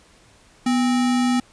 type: tone with sample-and-hold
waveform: sine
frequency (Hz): 246.9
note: B3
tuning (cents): 0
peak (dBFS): -16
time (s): 0.66-1.4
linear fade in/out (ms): 5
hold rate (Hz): 1050
effects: pink hiss -53 dBFS RMS until 1.52 s + resampled to 22050 Hz